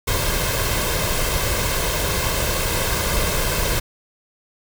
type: noise with comb filter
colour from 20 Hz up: pink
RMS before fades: -21 dBFS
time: 0.07-3.8 s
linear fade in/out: 10 ms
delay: 1.9 ms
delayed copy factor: +0.55
effects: none